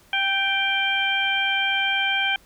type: harmonic tone with a mistuned harmonic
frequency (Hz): 787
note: G5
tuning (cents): +7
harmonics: 1 / 2 / 3 / 4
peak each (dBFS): -28 / -25 / -24 / -25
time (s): 0.13-2.36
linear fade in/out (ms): 2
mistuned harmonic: 2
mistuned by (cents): -16
effects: pink hiss -55 dBFS RMS until 2.45 s